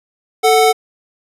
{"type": "tone pair together", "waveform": "square", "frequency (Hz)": [440, 740], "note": ["A4", "F#5"], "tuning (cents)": [0, 0], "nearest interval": "major sixth", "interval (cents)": 900, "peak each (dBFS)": -12, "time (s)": [0.43, 0.73], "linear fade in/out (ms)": 20, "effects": ["resampled to 32000 Hz"]}